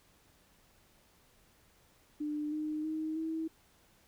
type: tone with pitch steps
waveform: sine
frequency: 298.9 / 306.2 / 313.8 / 321.5 Hz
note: D4 / D#4 / D#4 / E4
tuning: +31 / -28 / +15 / -43 cents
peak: -33 dBFS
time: 2.2-3.48 s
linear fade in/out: 10 ms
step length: 320 ms
effects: pink hiss -66 dBFS RMS until 4.07 s